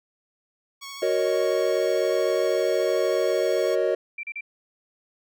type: tone with vibrato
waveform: 10% pulse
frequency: 1108.7 Hz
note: C#6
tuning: in tune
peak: -28 dBFS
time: 0.81-3.76 s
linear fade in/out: 20 ms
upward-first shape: sine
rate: 13 Hz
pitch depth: 15 cents each way
type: chord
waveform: triangle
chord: D# minor seventh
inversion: first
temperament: equal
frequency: 370 / 466.2 / 554.4 / 622.3 Hz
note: F#4 / A#4 / C#5 / D#5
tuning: 0 / 0 / 0 / 0 cents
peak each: -24 dBFS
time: 1.02-3.95 s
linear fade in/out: 5 ms
type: tone bursts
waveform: sine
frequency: 2349 Hz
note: D7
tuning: in tune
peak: -30 dBFS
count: 3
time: 4.18-4.409 s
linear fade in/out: 5 ms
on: 53 ms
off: 35 ms
effects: none